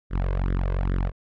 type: tone with flanger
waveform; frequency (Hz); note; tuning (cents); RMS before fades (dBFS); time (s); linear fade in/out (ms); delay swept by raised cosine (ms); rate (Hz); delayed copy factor
sawtooth; 45.79; F#1; -17; -24; 0.1-1.12; 50; 0.56 to 1.96; 2.4; +1
effects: low-pass 2000 Hz 12 dB/octave